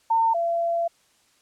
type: tone pair in turn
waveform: sine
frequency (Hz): 906 / 678.7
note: A#5 / F5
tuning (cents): -50 / -50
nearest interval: perfect fourth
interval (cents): 500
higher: first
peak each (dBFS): -17 / -21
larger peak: first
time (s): 0.1-0.34 / 0.34-0.88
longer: second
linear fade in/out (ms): 10
effects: white hiss -62 dBFS RMS until 1.41 s + low-pass 9000 Hz 12 dB/octave